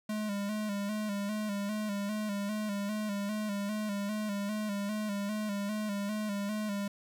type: tone with vibrato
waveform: square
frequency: 207.1 Hz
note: G#3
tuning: 5 cents flat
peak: -33 dBFS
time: 0.09-6.88 s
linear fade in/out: 5 ms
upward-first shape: square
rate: 2.5 Hz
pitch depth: 51 cents each way
effects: 10-bit